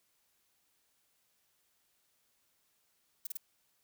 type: noise bursts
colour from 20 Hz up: violet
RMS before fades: -38 dBFS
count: 3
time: 3.25-3.372 s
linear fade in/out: 5 ms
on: 20 ms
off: 31 ms
effects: white hiss -75 dBFS RMS until 3.83 s